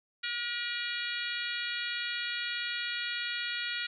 harmonic tone, 478.4 Hz, A#4, 45 cents sharp, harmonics 3 / 4 / 5 / 6 / 7 / 8 / 9, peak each -38 / -39 / -40 / -41 / -41 / -42 / -43 dBFS, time 0.23-3.87 s, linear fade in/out 10 ms, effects none

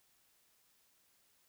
silence, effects white hiss -72 dBFS RMS until 1.48 s

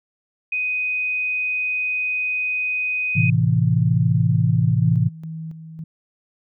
sine tone, 2500 Hz, D#7, 8 cents sharp, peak -20 dBFS, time 0.52-3.3 s, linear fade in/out 5 ms
sine chord, A minor, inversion none, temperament equal, 110 / 130.81 / 164.81 Hz, A2 / C3 / E3, 0 / 0 / 0 cents, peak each -19 dBFS, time 3.15-5.09 s, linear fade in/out 20 ms
sine tone with tremolo, 160.7 Hz, E3, 44 cents flat, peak -28 dBFS, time 4.68-5.84 s, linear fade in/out 5 ms, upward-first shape square, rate 1.8 Hz, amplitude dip 55%
effects none

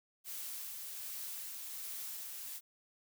blue noise with tremolo, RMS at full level -43 dBFS, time 0.24-2.61 s, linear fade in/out 50 ms, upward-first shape sine, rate 1.3 Hz, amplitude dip 25%, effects none

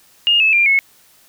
sine tone with pitch steps, 2839 / 2603 / 2387 / 2189 Hz, F7 / E7 / D7 / C#7, +28 / -22 / +28 / -22 cents, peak -10 dBFS, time 0.27-0.79 s, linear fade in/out 0 ms, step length 130 ms, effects white hiss -51 dBFS RMS until 1.28 s

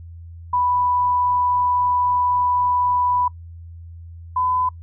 sine tone pair in turn, 987.8 / 1006.8 Hz, B5 / B5, 0 / +33 cents, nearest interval unison, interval 33 cents, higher second, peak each -16 / -17 dBFS, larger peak first, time 0.53-3.28 / 4.36-4.69 s, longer first, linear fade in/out 5 ms, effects noise-tail reverb RT60 0.1 s tail -24 dB re dry + added 84 Hz sine -35 dBFS peak until 4.82 s

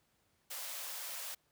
white high-pass noise, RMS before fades -43 dBFS, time 0.5-1.35 s, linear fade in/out 10 ms, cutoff 490 Hz, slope 96 dB/octave, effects pink hiss -75 dBFS RMS until 1.51 s + high-pass 60 Hz 12 dB/octave

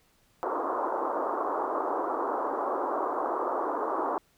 white band-pass noise, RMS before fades -30 dBFS, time 0.43-4.18 s, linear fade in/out 0 ms, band 290 to 1200 Hz, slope 48 dB/octave, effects pink hiss -66 dBFS RMS until 4.37 s

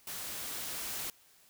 white noise with level ramp, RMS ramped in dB -41 to -38 dBFS, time 0.07-1.1 s, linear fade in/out 2 ms, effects white hiss -63 dBFS RMS until 1.49 s

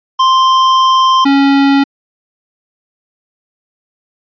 square tone pair in turn, 1046.5 / 277.2 Hz, C6 / C#4, 0 / 0 cents, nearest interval octave + major seventh, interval 2300 cents, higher first, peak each -7 dBFS, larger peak neither, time 0.19-1.25 / 1.25-1.84 s, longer first, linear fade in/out 10 ms, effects resampled to 11025 Hz

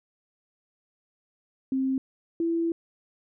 sine tone pair in turn, 264.7 / 333.5 Hz, C4 / E4, +20 / +20 cents, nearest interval major third, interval 400 cents, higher second, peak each -23 dBFS, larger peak neither, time 1.72-1.98 / 2.4-2.72 s, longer second, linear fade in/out 2 ms, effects none

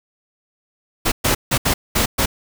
pink noise bursts at uneven times, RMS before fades -17 dBFS, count 6, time 1.05-1.12 / 1.24-1.35 / 1.51-1.58 / 1.65-1.74 / 1.95-2.06 / 2.18-2.26 s, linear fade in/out 10 ms, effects none

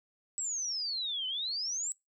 sine exponential two-way sweep, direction down then up, 7902 to 2991 to 7902 Hz, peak -32 dBFS, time 0.38-1.92 s, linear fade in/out 0 ms, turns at 1.27 s, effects noise-tail reverb RT60 0.2 s tail -25 dB re dry

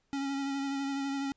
square tone with vibrato, 276 Hz, C#4, 7 cents flat, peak -32 dBFS, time 0.13-1.32 s, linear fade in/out 0 ms, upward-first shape sine, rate 12 Hz, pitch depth 22 cents each way, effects pink hiss -75 dBFS RMS until 1.36 s + resampled to 16000 Hz

